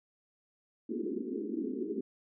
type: band-pass noise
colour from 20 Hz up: white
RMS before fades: -36 dBFS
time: 0.89-2.01 s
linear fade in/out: 5 ms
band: 210 to 420 Hz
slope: 96 dB/octave
effects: none